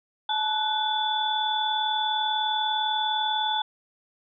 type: tone cluster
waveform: sine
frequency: 861 / 901 / 1485 / 3464 Hz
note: A5 / A5 / F#6 / A7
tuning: -38 / +41 / +6 / -28 cents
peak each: -26 / -34 / -35 / -27 dBFS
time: 0.29-3.62 s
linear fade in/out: 5 ms
effects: none